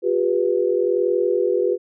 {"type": "tone cluster", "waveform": "sine", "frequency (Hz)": [359.8, 400.9, 491.4], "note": ["F#4", "G4", "B4"], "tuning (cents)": [-48, 39, -9], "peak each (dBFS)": -21, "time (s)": [0.02, 1.78], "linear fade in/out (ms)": 50, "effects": []}